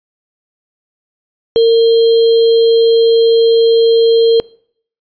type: tone with sample-and-hold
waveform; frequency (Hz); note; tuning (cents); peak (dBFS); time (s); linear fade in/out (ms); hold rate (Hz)
sine; 457.8; A#4; -31; -5; 1.56-4.4; 0; 3675
effects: noise-tail reverb RT60 0.6 s tail -24 dB re dry + resampled to 11025 Hz